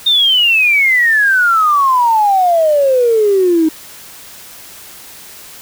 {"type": "exponential sweep", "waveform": "triangle", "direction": "down", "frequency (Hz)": [3690, 310], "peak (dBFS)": -4, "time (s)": [0.06, 3.69], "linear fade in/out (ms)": 10, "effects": ["tanh soft clip ceiling -6 dBFS", "white hiss -35 dBFS RMS until 5.61 s"]}